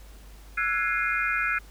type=tone cluster; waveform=sine; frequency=1339 / 1461 / 1665 / 2110 / 2453 Hz; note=E6 / F#6 / G#6 / C7 / D#7; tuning=+27 / -22 / +4 / +14 / -25 cents; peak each=-30 dBFS; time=0.57-1.59 s; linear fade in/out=10 ms; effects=added 50 Hz sine -45 dBFS peak until 1.7 s + pink hiss -54 dBFS RMS until 1.7 s